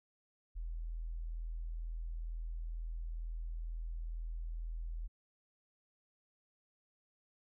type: tone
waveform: sine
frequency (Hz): 41.08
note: E1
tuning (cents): -5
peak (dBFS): -38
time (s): 0.55-5.08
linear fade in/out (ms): 20
effects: none